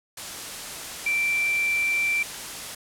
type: tone in noise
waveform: sine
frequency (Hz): 2345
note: D7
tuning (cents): -3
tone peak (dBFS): -21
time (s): 1.06-2.23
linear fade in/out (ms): 5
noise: white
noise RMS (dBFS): -35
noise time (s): 0.17-2.75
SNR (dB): +11
effects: low-pass 11000 Hz 12 dB/octave